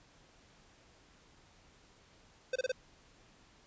square tone bursts, 515 Hz, C5, 28 cents flat, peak -31 dBFS, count 4, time 2.53-2.719 s, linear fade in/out 5 ms, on 27 ms, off 27 ms, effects pink hiss -63 dBFS RMS until 3.66 s + resampled to 16000 Hz

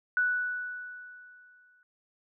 sine tone with exponential decay, 1480 Hz, F#6, in tune, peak -22 dBFS, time 0.17-1.83 s, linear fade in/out 1 ms, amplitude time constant 360 ms, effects none

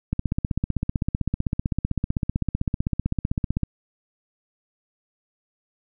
click train, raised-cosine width 5 ms, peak -10 dBFS, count 56, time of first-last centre 0.13-3.633 s, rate 15.7 Hz, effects none

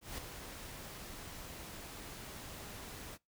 pink noise with ADSR envelope, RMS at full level -41 dBFS, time 0.01-3.18 s, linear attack 170 ms, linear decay 7 ms, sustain -7 dB, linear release 41 ms, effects noise-tail reverb RT60 0.2 s tail -23 dB re dry

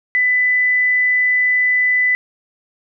sine tone, 1997 Hz, B6, 19 cents sharp, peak -12 dBFS, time 0.15-2.15 s, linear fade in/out 0 ms, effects none

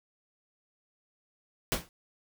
pink noise with exponential decay, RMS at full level -24 dBFS, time 1.72-1.89 s, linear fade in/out 0 ms, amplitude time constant 35 ms, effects none

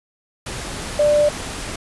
sine tone in noise, 592 Hz, D5, 14 cents sharp, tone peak -12 dBFS, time 0.99-1.29 s, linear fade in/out 5 ms, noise pink, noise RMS -29 dBFS, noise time 0.46-1.76 s, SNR +14 dB, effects resampled to 24000 Hz

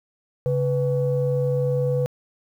sine tone pair together, 138 / 495.5 Hz, C#3 / B4, -7 / +6 cents, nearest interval octave + minor seventh, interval 2213 cents, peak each -21 dBFS, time 0.46-2.06 s, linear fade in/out 0 ms, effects tanh soft clip ceiling -13 dBFS + 9-bit

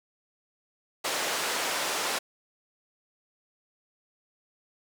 pink band-pass noise, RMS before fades -30 dBFS, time 1.04-2.19 s, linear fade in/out 10 ms, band 530 to 9700 Hz, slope 12 dB/octave, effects none

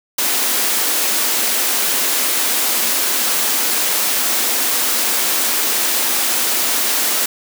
white high-pass noise, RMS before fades -17 dBFS, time 0.18-7.26 s, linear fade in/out 5 ms, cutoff 210 Hz, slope 96 dB/octave, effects none

